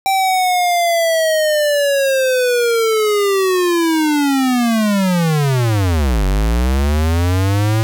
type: linear two-way sweep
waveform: square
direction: down then up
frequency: 781 to 46.06 to 112.5 Hz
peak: -13 dBFS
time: 0.06-7.83 s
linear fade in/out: 0 ms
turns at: 6.25 s
effects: none